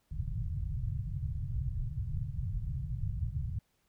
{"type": "low-pass noise", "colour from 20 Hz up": "white", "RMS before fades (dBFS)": -35, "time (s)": [0.11, 3.59], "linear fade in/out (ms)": 5, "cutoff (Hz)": 140, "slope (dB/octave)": 48, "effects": ["pink hiss -75 dBFS RMS until 3.88 s"]}